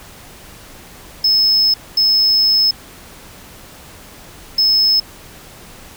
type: tone bursts at uneven times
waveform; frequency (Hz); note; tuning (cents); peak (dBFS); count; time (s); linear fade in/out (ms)
triangle; 5200; E8; -24; -9; 3; 1.24-1.74 / 1.97-2.71 / 4.58-5; 5
effects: pink hiss -39 dBFS RMS until 5.96 s